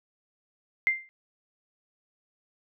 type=tone with exponential decay; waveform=sine; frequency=2093 Hz; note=C7; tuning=in tune; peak=-17 dBFS; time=0.87-1.09 s; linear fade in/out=0 ms; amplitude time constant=47 ms; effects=none